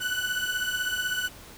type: beating tone pair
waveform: 30% pulse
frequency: 1480 / 1496 Hz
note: F#6 / F#6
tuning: 0 / +19 cents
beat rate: 16 Hz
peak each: -27 dBFS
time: 0-1.29 s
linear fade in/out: 20 ms
effects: pink hiss -47 dBFS RMS until 1.57 s